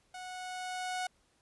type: tone with level ramp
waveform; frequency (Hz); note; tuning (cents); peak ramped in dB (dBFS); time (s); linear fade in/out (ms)
sawtooth; 735; F#5; -12; -39 to -29; 0.14-1.07; 5
effects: pink hiss -71 dBFS RMS until 1.41 s + resampled to 24000 Hz